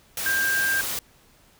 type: tone in noise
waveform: sine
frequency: 1591 Hz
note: G6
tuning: 25 cents sharp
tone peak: -21 dBFS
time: 0.26-0.81 s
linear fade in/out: 2 ms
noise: white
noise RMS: -29 dBFS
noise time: 0.17-0.99 s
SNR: +5 dB
effects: pink hiss -57 dBFS RMS until 1.59 s